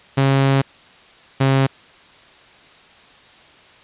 sawtooth tone pair in turn, 136.2 / 134.87 Hz, C#3 / C#3, -30 / -47 cents, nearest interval unison, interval 17 cents, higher first, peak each -9 dBFS, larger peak neither, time 0.17-0.62 / 1.4-1.67 s, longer first, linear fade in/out 10 ms, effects white hiss -47 dBFS RMS until 3.83 s + resampled to 8000 Hz

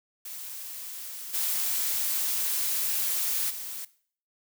blue noise with level steps, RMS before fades -39 / -28 / -37 dBFS, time 0.25-3.85 s, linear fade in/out 5 ms, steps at 1.33 / 3.49 s, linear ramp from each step 20 ms, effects noise-tail reverb RT60 0.5 s tail -18 dB re dry

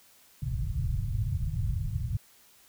white low-pass noise, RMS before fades -30 dBFS, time 0.42-2.17 s, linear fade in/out 5 ms, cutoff 140 Hz, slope 48 dB/octave, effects white hiss -59 dBFS RMS until 2.68 s

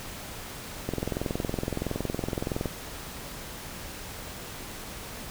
click train, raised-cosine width 2 ms, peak -15 dBFS, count 39, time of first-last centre 0.89-2.657 s, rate 21.5 Hz, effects pink hiss -40 dBFS RMS until 5.3 s

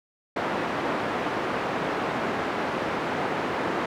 pink band-pass noise, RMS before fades -28 dBFS, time 0.36-3.86 s, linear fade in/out 5 ms, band 260 to 1700 Hz, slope 12 dB/octave, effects none

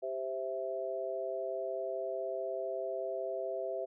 sine chord, C major, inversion second, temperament equal, 392 / 523.3 / 659.3 Hz, G4 / C5 / E5, 0 / 0 / 0 cents, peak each -40 / -39 / -37 dBFS, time 0.02-3.86 s, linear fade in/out 20 ms, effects none

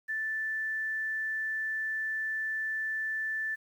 sine tone with quantisation, 1760 Hz, A6, in tune, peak -30 dBFS, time 0.08-3.56 s, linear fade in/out 20 ms, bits 10, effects none

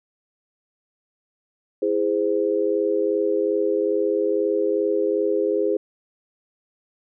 sine chord, E augmented, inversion none, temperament just, 329.6 / 412 / 515 Hz, E4 / G#4 / B#4, 0 / -14 / -28 cents, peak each -25 / -21 / -24 dBFS, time 1.82-5.77 s, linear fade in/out 5 ms, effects none

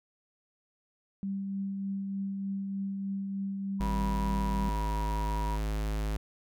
sine tone with tremolo, 196 Hz, G3, in tune, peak -30 dBFS, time 1.23-4.69 s, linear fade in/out 0 ms, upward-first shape triangle, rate 3.3 Hz, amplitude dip 30%
sine tone with pitch glide, 974 to 962.8 Hz, B5 to B5, -24 to -44 cents, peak -35 dBFS, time 3.79-5.59 s, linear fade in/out 50 ms, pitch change -20 cents, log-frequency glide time 4.49-5.02 s
square tone, 52.7 Hz, G#1, 26 cents sharp, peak -30 dBFS, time 3.8-6.17 s, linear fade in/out 5 ms
effects none

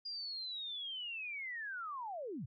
sine linear sweep, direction down, 4862 to 95.3 Hz, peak -40 dBFS, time 0.05-2.46 s, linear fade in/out 10 ms, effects none

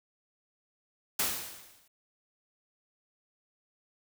white noise with exponential decay, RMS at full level -27 dBFS, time 1.19-1.88 s, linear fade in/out 5 ms, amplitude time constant 150 ms, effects none

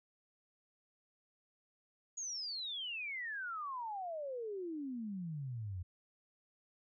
sine exponential sweep, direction down, 6820 to 85.7 Hz, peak -39 dBFS, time 2.17-5.83 s, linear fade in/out 10 ms, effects none

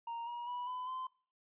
triangle tone with pitch steps, 931 / 955 / 979.5 / 1004.8 / 1030.6 Hz, A#5 / A#5 / B5 / B5 / C6, -2 / +42 / -15 / +30 / -27 cents, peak -37 dBFS, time 0.07-1.07 s, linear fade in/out 5 ms, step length 200 ms, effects noise-tail reverb RT60 0.4 s tail -19 dB re dry + resampled to 8000 Hz

